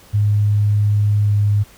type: tone with pitch glide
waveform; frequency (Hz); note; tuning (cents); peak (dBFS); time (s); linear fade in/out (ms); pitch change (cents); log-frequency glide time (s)
sine; 103.83 to 103.11; G#2 to G#2; 0 to -12; -12; 0.13-1.64; 20; -12; 1.24-1.31
effects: pink hiss -46 dBFS RMS until 1.77 s